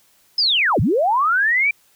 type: linear two-way sweep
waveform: sine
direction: down then up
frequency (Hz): 5200 to 77.78 to 2374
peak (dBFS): -14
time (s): 0.38-1.71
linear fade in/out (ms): 5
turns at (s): 0.8
effects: white hiss -57 dBFS RMS until 1.95 s